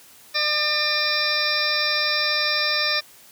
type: harmonic tone with a mistuned harmonic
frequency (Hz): 601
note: D5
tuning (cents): +40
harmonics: 1 / 2 / 3 / 4 / 6 / 7 / 8 / 9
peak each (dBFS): -31 / -30 / -26 / -27 / -30 / -29 / -27 / -26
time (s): 0.34-3.01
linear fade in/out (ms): 20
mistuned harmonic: 7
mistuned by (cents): -88
effects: white hiss -49 dBFS RMS until 3.31 s + high-pass 60 Hz 12 dB/octave